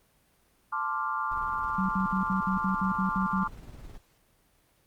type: chord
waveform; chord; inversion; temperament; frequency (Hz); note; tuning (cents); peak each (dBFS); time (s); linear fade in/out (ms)
sine; D minor seventh; second; equal; 880 / 1046.5 / 1174.7 / 1396.9; A5 / C6 / D6 / F6; 0 / 0 / 0 / 0; -35 / -34 / -31 / -35; 0.72-3.48; 10
type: noise with tremolo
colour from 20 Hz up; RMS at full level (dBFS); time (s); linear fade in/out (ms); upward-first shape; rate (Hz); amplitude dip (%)
brown; -42; 1.31-3.98; 5; triangle; 19; 55
type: tone bursts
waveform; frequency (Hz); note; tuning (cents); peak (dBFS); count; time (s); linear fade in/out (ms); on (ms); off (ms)
sine; 189.3; F#3; +40; -26; 10; 1.78-3.438; 5; 110; 62
effects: pink hiss -66 dBFS RMS until 4.86 s + Opus 32 kbps